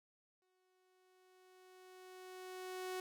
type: tone with exponential growth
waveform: sawtooth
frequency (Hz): 370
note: F#4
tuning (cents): 0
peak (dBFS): -36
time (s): 0.42-3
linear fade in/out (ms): 1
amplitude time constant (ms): 560
effects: none